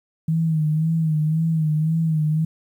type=tone with vibrato; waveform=sine; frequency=158.1 Hz; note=D#3; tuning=28 cents sharp; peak=-17 dBFS; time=0.28-2.45 s; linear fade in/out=5 ms; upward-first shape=sine; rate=1.9 Hz; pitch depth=61 cents each way; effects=9-bit